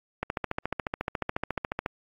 click train, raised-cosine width 0.5 ms, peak -13 dBFS, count 24, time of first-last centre 0.23-1.861 s, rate 14.1 Hz, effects AAC 32 kbps

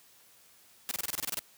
white noise bursts, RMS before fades -33 dBFS, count 11, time 0.89-1.392 s, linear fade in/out 0 ms, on 22 ms, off 26 ms, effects white hiss -60 dBFS RMS until 1.57 s + high-pass 60 Hz 12 dB/octave

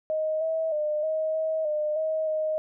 sine tone with pitch steps, 625 / 644 / 604 / 630 / 635 / 605 / 631 / 623 Hz, D#5 / E5 / D5 / D#5 / D#5 / D#5 / D#5 / D#5, +8 / -41 / +48 / +21 / +35 / -49 / +24 / +2 cents, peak -24 dBFS, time 0.1-2.58 s, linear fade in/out 0 ms, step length 310 ms, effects none

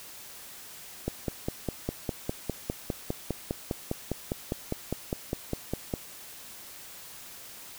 click train, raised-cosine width 2 ms, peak -15 dBFS, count 25, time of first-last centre 1.08-5.938 s, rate 4.94 Hz, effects white hiss -46 dBFS RMS until 7.78 s

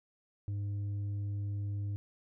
sine tone with tanh clipping, 101.3 Hz, G#2, 43 cents flat, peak -34 dBFS, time 0.48-1.96 s, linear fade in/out 0 ms, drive 4 dB, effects none

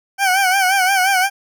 20% pulse tone with vibrato, 762 Hz, G5, 49 cents flat, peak -8 dBFS, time 0.18-1.3 s, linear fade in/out 50 ms, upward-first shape sine, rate 5.7 Hz, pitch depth 79 cents each way, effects none

